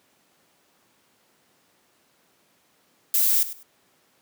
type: noise with echo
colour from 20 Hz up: violet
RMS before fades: -20 dBFS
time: 3.14-3.43 s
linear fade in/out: 2 ms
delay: 100 ms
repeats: 2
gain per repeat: -14 dB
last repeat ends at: 3.63 s
effects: pink hiss -63 dBFS RMS until 4.21 s + high-pass 200 Hz 12 dB/octave